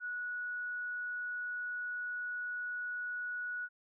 sine tone, 1466 Hz, F#6, 16 cents flat, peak -36 dBFS, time 0-3.69 s, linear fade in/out 50 ms, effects none

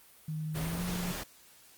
sine tone with pitch glide, 155.56 to 177.66 Hz, D#3 to F3, 0 to +30 cents, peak -33 dBFS, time 0.28-1.12 s, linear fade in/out 5 ms, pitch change +230 cents, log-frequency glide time 0.56-0.84 s
pink noise, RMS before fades -38 dBFS, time 0.54-1.24 s, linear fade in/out 20 ms
effects white hiss -58 dBFS RMS until 1.77 s + Opus 32 kbps

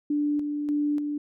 sine tone with tremolo, 293.8 Hz, D4, 1 cent sharp, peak -22 dBFS, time 0.1-1.18 s, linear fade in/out 5 ms, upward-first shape square, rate 1.7 Hz, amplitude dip 40%, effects none

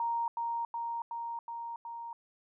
sine tone with echo, 932.3 Hz, A#5, in tune, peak -29 dBFS, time 0-0.28 s, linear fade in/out 2 ms, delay 370 ms, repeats 5, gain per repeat -2 dB, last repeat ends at 2.13 s, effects none

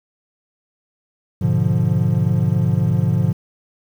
triangle chord, G# diminished seventh, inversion none, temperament equal, 103.83 / 123.47 / 146.83 / 174.61 Hz, G#2 / B2 / D3 / F3, 0 / 0 / 0 / 0 cents, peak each -18 dBFS, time 1.41-3.33 s, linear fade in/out 10 ms, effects 8-bit

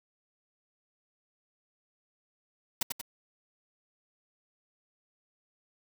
white noise with echo, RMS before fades -28 dBFS, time 2.81-2.83 s, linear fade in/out 5 ms, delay 92 ms, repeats 2, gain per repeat -5 dB, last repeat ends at 3.014 s, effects none

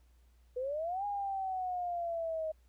sine exponential two-way sweep, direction up then down, 487.6 to 822 to 626 Hz, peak -33 dBFS, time 0.56-2.52 s, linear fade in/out 10 ms, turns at 1.05 s, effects added 60 Hz sine -61 dBFS peak until 2.68 s + pink hiss -75 dBFS RMS until 2.68 s

